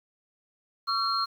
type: tone cluster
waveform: sine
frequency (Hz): 1128 / 1353 / 4224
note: C#6 / E6 / C8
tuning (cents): +30 / +45 / +16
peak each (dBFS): -29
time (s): 0.87-1.26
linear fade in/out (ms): 20
effects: 9-bit